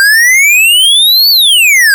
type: exponential two-way sweep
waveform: square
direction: up then down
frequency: 1568 to 4585 to 1568 Hz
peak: -4 dBFS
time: 0-1.94 s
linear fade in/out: 0 ms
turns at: 1.3 s
effects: none